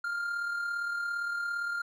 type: tone with amplitude modulation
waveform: triangle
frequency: 1400 Hz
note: F6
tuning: 4 cents sharp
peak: -27 dBFS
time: 0.04-1.82 s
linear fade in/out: 5 ms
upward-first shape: sine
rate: 37.5 Hz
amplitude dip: 40%
effects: none